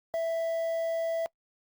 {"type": "tone with quantisation", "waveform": "triangle", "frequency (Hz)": 660, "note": "E5", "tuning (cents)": 2, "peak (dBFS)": -25, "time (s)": [0.14, 1.26], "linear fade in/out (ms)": 0, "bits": 8, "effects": ["noise-tail reverb RT60 0.1 s tail -25 dB re dry", "Opus 48 kbps"]}